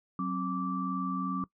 sine tone cluster, 185.3 / 267.8 / 1166 Hz, F#3 / C4 / D6, +3 / +40 / -13 cents, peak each -33 / -35 / -34 dBFS, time 0.19-1.44 s, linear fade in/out 2 ms, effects noise-tail reverb RT60 0.1 s tail -20 dB re dry

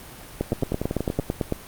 two click trains, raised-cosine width 2 ms, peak -9 / -11 dBFS, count 11 / 8, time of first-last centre 0.41-1.524 / 0.53-1.197 s, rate 8.98 / 10.5 Hz, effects pink hiss -42 dBFS RMS until 1.67 s + Opus 32 kbps

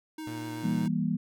square tone with vibrato, 311.1 Hz, D#4, in tune, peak -37 dBFS, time 0.18-0.88 s, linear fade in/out 5 ms, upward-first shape triangle, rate 7.9 Hz, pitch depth 24 cents each way
sawtooth tone, 116.54 Hz, A#2, in tune, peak -35 dBFS, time 0.27-0.86 s, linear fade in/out 0 ms
sine chord, E diminished, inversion none, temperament just, 164.81 / 197.78 / 237.3 Hz, E3 / G3 / Bb3, 0 / +16 / +31 cents, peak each -30 dBFS, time 0.63-1.17 s, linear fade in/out 10 ms
effects none

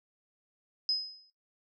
sine tone with exponential decay, 5060 Hz, D#8, 28 cents sharp, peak -24 dBFS, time 0.89-1.3 s, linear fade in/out 1 ms, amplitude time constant 87 ms, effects noise-tail reverb RT60 0.2 s tail -17 dB re dry

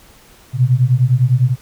sine beating tone pair, 121.3 / 131.2 Hz, B2 / C3, -31 / +5 cents, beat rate 9.9 Hz, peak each -13 dBFS, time 0.53-1.56 s, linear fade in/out 50 ms, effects pink hiss -46 dBFS RMS until 1.61 s

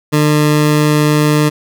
20% pulse tone, 150.3 Hz, D3, 40 cents sharp, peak -4 dBFS, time 0.12-1.5 s, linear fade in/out 20 ms, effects none

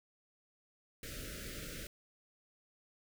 pink band-stop noise, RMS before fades -45 dBFS, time 1.03-1.87 s, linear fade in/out 2 ms, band 620 to 1300 Hz, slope 96 dB/octave, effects none

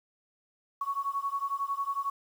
sine beating tone pair, 1108.7 / 1119.7 Hz, C#6 / C#6, 0 / +17 cents, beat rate 11 Hz, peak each -32 / -33 dBFS, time 0.81-2.1 s, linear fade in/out 5 ms, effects 9-bit

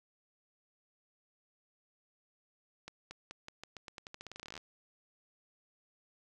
accelerating click train, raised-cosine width 0.2 ms, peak -28 dBFS, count 24, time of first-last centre 2.88-4.577 s, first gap 230 ms, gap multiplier 0.87, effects none

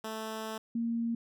10% pulse / sine tone pair in turn, 219.8 / 231.9 Hz, A3 / A#3, -2 / -9 cents, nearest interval minor second, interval 93 cents, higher second, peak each -28 / -29 dBFS, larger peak first, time 0.04-0.58 / 0.75-1.15 s, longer first, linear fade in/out 5 ms, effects none

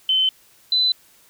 sine tone pair in turn, 3064 / 4011 Hz, G7 / B7, -40 / +26 cents, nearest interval perfect fourth, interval 466 cents, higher second, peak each -15 dBFS, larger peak neither, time 0.09-0.29 / 0.72-0.92 s, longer neither, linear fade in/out 2 ms, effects white hiss -54 dBFS RMS until 1.29 s

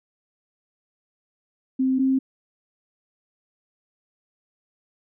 sine tone pair in turn, 261.6 / 264.9 Hz, C4 / C4, 0 / +22 cents, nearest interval unison, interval 22 cents, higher second, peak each -18 / -17 dBFS, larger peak second, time 1.79-1.99 / 1.99-2.19 s, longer neither, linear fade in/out 10 ms, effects none

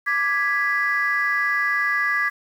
sine chord, G# diminished, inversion second, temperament equal, 1174.7 / 1661.2 / 1975.5 Hz, D6 / G#6 / B6, 0 / 0 / 0 cents, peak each -25 / -21 / -22 dBFS, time 0.06-2.3 s, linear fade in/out 20 ms, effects tanh soft clip ceiling -12 dBFS + 8-bit

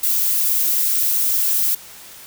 violet noise, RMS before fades -18 dBFS, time 0.03-1.75 s, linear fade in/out 5 ms, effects white hiss -40 dBFS RMS until 2.26 s

